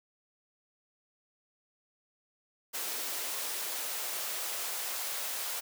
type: noise with high-pass filter sweep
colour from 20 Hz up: white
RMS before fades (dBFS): -36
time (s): 2.73-5.61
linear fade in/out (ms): 20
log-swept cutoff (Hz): 370 to 620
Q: 1.1
effects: none